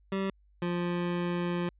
25% pulse tone pair in turn, 193.7 / 175.03 Hz, G3 / F3, -20 / +4 cents, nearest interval major second, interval 176 cents, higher first, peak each -25 dBFS, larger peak neither, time 0.12-0.3 / 0.62-1.69 s, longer second, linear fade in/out 2 ms, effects added 50 Hz sine -60 dBFS peak until 1.79 s + resampled to 8000 Hz

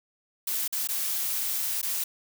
blue noise with dropouts, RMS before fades -29 dBFS, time 0.47-2.04 s, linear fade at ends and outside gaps 5 ms, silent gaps 0.678-0.725 / 0.874-0.887 / 1.816-1.828 s, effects none

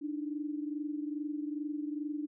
sine tone pair together, 293.7 / 316.1 Hz, D4 / D#4, 0 / +27 cents, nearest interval minor second, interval 127 cents, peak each -35 / -40 dBFS, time 0.01-2.27 s, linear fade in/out 20 ms, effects none

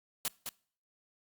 white noise with echo, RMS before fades -33 dBFS, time 0.25-0.28 s, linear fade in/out 0 ms, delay 210 ms, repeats 1, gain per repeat -6 dB, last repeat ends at 0.49 s, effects noise-tail reverb RT60 0.5 s tail -24 dB re dry + Opus 48 kbps

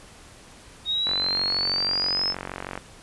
sine exponential sweep, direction up, 3729 to 5270 Hz, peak -22 dBFS, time 0.85-2.35 s, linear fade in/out 50 ms
click train, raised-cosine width 0.5 ms, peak -16 dBFS, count 80, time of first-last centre 1.07-2.776 s, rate 46.3 Hz
effects pink hiss -48 dBFS RMS until 3.02 s + resampled to 24000 Hz

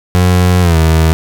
30% pulse tone with pitch glide, 90.3 to 80.45 Hz, F#2 to E2, -42 to -42 cents, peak -4 dBFS, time 0.15-1.13 s, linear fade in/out 0 ms, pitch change -200 cents, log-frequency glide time 0.61-0.77 s, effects 7-bit

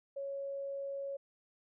sine tone, 554 Hz, C#5, 1 cent flat, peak -37 dBFS, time 0.16-1.17 s, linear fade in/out 10 ms, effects none

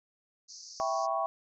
white band-pass noise, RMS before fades -48 dBFS, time 0.48-1.07 s, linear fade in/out 20 ms, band 4500 to 6500 Hz, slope 96 dB/octave
sine chord, C# half-diminished seventh, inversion first, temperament equal, 659.3 / 784 / 987.8 / 1108.7 Hz, E5 / G5 / B5 / C#6, 0 / 0 / 0 / 0 cents, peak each -32 / -33 / -38 / -33 dBFS, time 0.8-1.26 s, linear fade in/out 0 ms
effects none

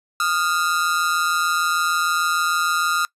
45% pulse ring-modulated tone, 1318.5 Hz, E6, in tune, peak -15 dBFS, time 0.2-3.05 s, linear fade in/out 0 ms, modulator 83.3 Hz, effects noise-tail reverb RT60 0.1 s tail -22 dB re dry + resampled to 32000 Hz

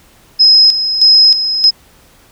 sine tone with tremolo, 5110 Hz, D#8, 45 cents sharp, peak -3 dBFS, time 0.39-1.71 s, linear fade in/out 20 ms, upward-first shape square, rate 1.6 Hz, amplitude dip 65%, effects pink hiss -46 dBFS RMS until 2.31 s

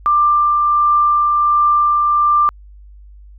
sine tone with tremolo, 1186 Hz, D6, 17 cents sharp, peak -9 dBFS, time 0.06-2.49 s, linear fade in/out 0 ms, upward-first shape triangle, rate 1.4 Hz, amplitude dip 25%, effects added 50 Hz sine -37 dBFS peak until 3.38 s

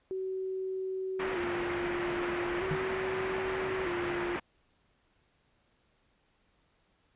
sine tone with vibrato, 364 Hz, F#4, 28 cents flat, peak -32 dBFS, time 0.11-4.36 s, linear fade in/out 0 ms, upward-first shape square, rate 0.4 Hz, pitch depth 65 cents each way
white low-pass noise, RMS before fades -37 dBFS, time 1.19-4.4 s, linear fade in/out 10 ms, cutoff 2200 Hz, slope 24 dB/octave
sine tone with exponential decay, 154.1 Hz, D#3, 16 cents flat, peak -26 dBFS, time 2.71-2.87 s, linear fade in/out 0 ms, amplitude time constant 34 ms
effects pink hiss -71 dBFS RMS until 7.15 s + resampled to 8000 Hz

